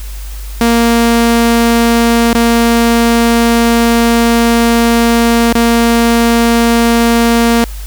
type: tone with dropouts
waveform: sawtooth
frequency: 233.1 Hz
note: A#3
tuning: in tune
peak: -3 dBFS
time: 0.61-7.64 s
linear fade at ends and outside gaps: 0 ms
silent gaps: 2.331-2.35 / 5.525-5.552 s
effects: added 50 Hz sine -21 dBFS peak until 7.86 s + white hiss -34 dBFS RMS until 7.86 s